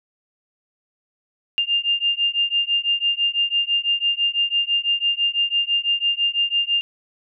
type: beating tone pair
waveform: sine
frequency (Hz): 2800 / 2806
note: F7 / F7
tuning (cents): +4 / +8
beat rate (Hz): 6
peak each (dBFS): -21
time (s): 1.58-6.81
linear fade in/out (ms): 0
effects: none